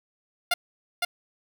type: tone with echo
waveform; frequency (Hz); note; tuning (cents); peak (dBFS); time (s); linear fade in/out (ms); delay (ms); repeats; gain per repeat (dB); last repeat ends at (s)
10% pulse; 703; F5; +11; -12; 0.51-0.54; 5; 510; 1; -3; 1.05
effects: none